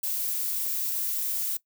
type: noise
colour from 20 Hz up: violet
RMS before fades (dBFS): -29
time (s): 0.03-1.57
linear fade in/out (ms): 5
effects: noise-tail reverb RT60 0.1 s tail -19 dB re dry